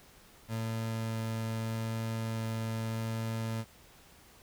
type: tone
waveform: 30% pulse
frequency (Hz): 112.4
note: A2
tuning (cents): +37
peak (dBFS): -30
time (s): 0.48-3.65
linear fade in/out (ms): 50
effects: pink hiss -58 dBFS RMS until 4.42 s